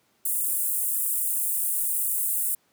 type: high-pass noise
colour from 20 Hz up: pink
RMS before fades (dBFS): -26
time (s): 0.25-2.55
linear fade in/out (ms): 5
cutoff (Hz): 8600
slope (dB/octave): 48
effects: pink hiss -66 dBFS RMS until 2.72 s + high-pass 150 Hz 12 dB/octave